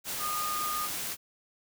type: tone in noise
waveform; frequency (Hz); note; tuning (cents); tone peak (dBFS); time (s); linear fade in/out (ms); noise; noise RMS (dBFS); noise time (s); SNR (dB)
sine; 1225; D#6; -27; -31; 0.19-0.89; 50; white; -35; 0.04-1.17; +1
effects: none